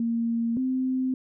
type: tone pair in turn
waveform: sine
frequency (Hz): 231.4 / 258.8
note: A#3 / C4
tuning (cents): -13 / -19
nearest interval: major second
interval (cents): 194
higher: second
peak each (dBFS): -23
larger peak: neither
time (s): 0-0.57 / 0.57-1.14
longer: neither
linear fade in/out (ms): 2
effects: none